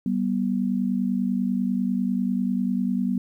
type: tone pair together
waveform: sine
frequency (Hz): 192.7 / 242.8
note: G3 / B3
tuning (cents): -29 / -29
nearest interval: major third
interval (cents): 400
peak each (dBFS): -24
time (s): 0.06-3.18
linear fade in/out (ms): 2
effects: 10-bit

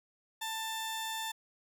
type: tone pair together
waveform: sawtooth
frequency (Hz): 888 / 1776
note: A5 / A6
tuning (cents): +16 / +16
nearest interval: octave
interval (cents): 1200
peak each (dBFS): -34 / -33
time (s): 0.41-1.32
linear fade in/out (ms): 10
effects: none

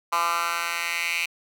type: tone with high-pass filter sweep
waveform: 10% pulse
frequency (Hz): 170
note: F3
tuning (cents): -46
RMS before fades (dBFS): -26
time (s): 0.12-1.26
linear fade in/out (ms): 10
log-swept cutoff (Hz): 1100 to 2400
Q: 3.9
effects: none

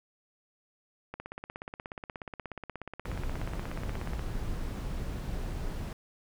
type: click train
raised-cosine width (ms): 0.5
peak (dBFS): -24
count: 52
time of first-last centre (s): 1.14-4.194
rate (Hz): 16.7
type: noise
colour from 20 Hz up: brown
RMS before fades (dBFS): -35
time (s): 3.05-5.93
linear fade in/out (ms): 2
effects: none

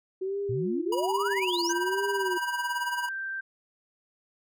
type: tone with vibrato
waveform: sine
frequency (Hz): 370.7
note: F#4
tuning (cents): +3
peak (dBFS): -28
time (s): 0.21-2.38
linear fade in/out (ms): 10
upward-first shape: sine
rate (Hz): 1.2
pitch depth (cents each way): 140
type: exponential sweep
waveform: sine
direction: up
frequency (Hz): 107.3 to 6645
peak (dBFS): -29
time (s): 0.49-1.73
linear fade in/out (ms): 5
type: tone with tremolo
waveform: square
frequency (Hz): 968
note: B5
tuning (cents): -35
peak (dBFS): -28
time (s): 0.92-3.09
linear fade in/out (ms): 5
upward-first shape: sine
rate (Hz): 18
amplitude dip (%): 75
type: tone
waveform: sine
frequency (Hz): 1568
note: G6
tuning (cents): 0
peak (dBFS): -31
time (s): 1.69-3.41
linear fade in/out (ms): 10
effects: none

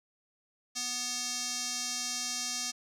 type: tone with band-pass filter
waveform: square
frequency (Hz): 246.9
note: B3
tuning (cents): 0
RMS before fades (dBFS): -35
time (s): 0.75-2.72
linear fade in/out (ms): 20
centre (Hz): 5900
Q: 2.8
effects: none

